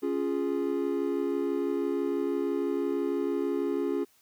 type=chord; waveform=triangle; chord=Db major; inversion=none; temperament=equal; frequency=277.2 / 349.2 / 415.3 Hz; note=Db4 / F4 / Ab4; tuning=0 / 0 / 0 cents; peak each=-29 dBFS; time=0.02-4.05 s; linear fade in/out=20 ms; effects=white hiss -64 dBFS RMS until 4.21 s